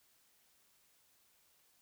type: silence
effects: white hiss -71 dBFS RMS until 1.81 s